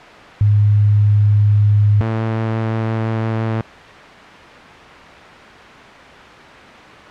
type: tone pair in turn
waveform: sine / sawtooth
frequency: 103.83 / 111.77 Hz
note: G#2 / A2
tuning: 0 / +28 cents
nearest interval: minor second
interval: 128 cents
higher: second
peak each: -9 / -13 dBFS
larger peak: first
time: 0.41-2.01 / 2.01-3.61 s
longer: neither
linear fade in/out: 0 ms
effects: white hiss -36 dBFS RMS until 7.1 s + low-pass 2000 Hz 12 dB/octave